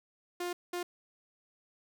sawtooth tone bursts at uneven times, 353.2 Hz, F4, 20 cents sharp, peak -30 dBFS, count 2, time 0.4-0.53 / 0.73-0.83 s, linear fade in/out 5 ms, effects none

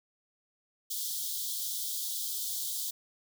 white high-pass noise, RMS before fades -35 dBFS, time 0.9-2.91 s, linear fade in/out 10 ms, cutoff 3200 Hz, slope 96 dB/octave, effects none

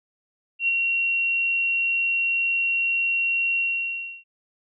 sine tone with ADSR envelope, 2741 Hz, F7, 33 cents flat, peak -17 dBFS, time 0.59-4.24 s, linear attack 91 ms, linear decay 16 ms, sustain -3 dB, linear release 650 ms, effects none

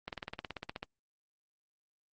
slowing click train, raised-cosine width 0.3 ms, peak -22 dBFS, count 14, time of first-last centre 0.08-0.83 s, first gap 48 ms, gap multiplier 1.03, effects Opus 24 kbps

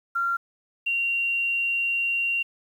sine tone pair in turn, 1380 / 2760 Hz, F6 / F7, -21 / -21 cents, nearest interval octave, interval 1200 cents, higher second, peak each -22 dBFS, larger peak neither, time 0.15-0.37 / 0.86-2.43 s, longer second, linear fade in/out 10 ms, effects 9-bit

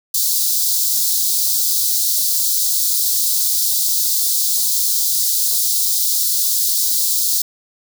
white high-pass noise, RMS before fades -17 dBFS, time 0.14-7.42 s, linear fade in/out 5 ms, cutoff 3900 Hz, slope 48 dB/octave, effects none

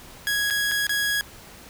sawtooth tone with dropouts, 1661.2 Hz, G#6, in tune, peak -18 dBFS, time 0.27-1.21 s, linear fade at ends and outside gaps 0 ms, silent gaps 0.501-0.507 / 0.713-0.717 / 0.868-0.894 s, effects pink hiss -45 dBFS RMS until 1.69 s

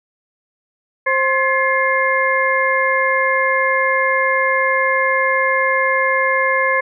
harmonic tone with a mistuned harmonic, 529 Hz, C5, 19 cents sharp, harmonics 1 / 2 / 3 / 4, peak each -19 / -19 / -19 / -19 dBFS, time 1.06-6.81 s, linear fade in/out 10 ms, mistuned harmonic 3, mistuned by +130 cents, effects none

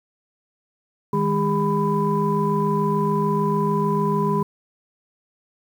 sine tone cluster, 157.7 / 204.5 / 405.2 / 997 Hz, D#3 / G#3 / G#4 / B5, +24 / -26 / -43 / +16 cents, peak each -23 dBFS, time 1.13-4.43 s, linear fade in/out 5 ms, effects tanh soft clip ceiling -9 dBFS + 8-bit

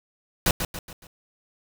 pink noise with echo, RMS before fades -20 dBFS, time 0.46-0.51 s, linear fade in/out 2 ms, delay 140 ms, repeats 4, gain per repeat -7 dB, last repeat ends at 1.07 s, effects none

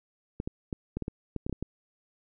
clicks, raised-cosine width 3 ms, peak -19 dBFS, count 11, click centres 0.401 / 0.475 / 0.728 / 0.97 / 1.023 / 1.081 / 1.363 / 1.465 / 1.496 / 1.527 / 1.626 s, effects none

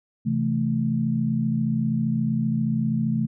sine chord, A minor, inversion first, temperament just, 132 / 165 / 220 Hz, C3 / E3 / A3, +16 / +2 / 0 cents, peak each -26 / -27 / -23 dBFS, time 0.25-3.27 s, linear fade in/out 20 ms, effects none

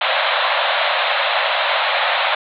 pink band-pass noise, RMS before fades -18 dBFS, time 0.01-2.35 s, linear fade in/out 5 ms, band 540 to 4000 Hz, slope 96 dB/octave, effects none

